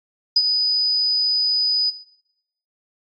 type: tone with ADSR envelope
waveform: sine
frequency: 4978 Hz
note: D#8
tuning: in tune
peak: -10 dBFS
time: 0.36-1.91 s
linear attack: 6 ms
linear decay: 54 ms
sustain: -6 dB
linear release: 20 ms
effects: noise-tail reverb RT60 0.8 s tail -17 dB re dry + AAC 64 kbps